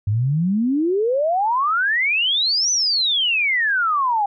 sine exponential two-way sweep, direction up then down, 98 to 6090 to 791 Hz, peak -16 dBFS, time 0.07-4.26 s, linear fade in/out 5 ms, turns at 2.71 s, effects none

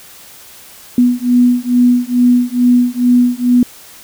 sine beating tone pair, 244.4 / 246.7 Hz, B3 / B3, -18 / -2 cents, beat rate 2.3 Hz, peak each -11 dBFS, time 0.98-3.63 s, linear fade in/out 2 ms, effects white hiss -38 dBFS RMS until 4.03 s

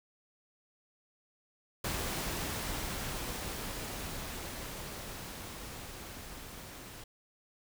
pink noise with level ramp, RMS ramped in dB -35 to -48 dBFS, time 1.84-7.04 s, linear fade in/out 5 ms, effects none

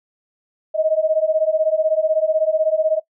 sine beating tone pair, 621 / 637 Hz, D#5 / D#5, -3 / +41 cents, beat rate 16 Hz, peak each -18 / -18 dBFS, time 0.74-3 s, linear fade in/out 20 ms, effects noise-tail reverb RT60 0.1 s tail -18 dB re dry

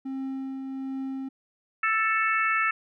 triangle tone with tremolo, 266.9 Hz, C4, 35 cents sharp, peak -27 dBFS, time 0.05-1.29 s, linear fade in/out 10 ms, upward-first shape triangle, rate 1.3 Hz, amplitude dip 35%
harmonic tone, 441.2 Hz, A4, 5 cents sharp, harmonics 3 / 4 / 5 / 6, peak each -25 / -27 / -29 / -31 dBFS, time 1.83-2.71 s, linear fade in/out 5 ms
effects none

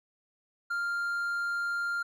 triangle tone, 1396.9 Hz, F6, in tune, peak -27 dBFS, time 0.7-2.03 s, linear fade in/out 10 ms, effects none

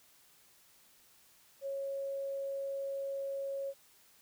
sine tone, 550 Hz, C#5, 14 cents flat, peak -35 dBFS, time 1.61-3.74 s, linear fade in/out 50 ms, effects white hiss -64 dBFS RMS until 4.21 s

